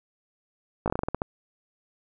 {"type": "slowing click train", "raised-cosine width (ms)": 1, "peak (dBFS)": -12, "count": 10, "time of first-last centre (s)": [0.86, 1.219], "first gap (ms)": 18, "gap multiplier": 1.19, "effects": []}